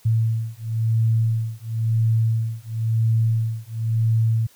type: beating tone pair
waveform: sine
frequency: 112.2 / 113.17 Hz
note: A2 / A2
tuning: +34 / +49 cents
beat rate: 0.97 Hz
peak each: -21 dBFS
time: 0.05-4.47 s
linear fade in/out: 10 ms
effects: white hiss -54 dBFS RMS until 4.55 s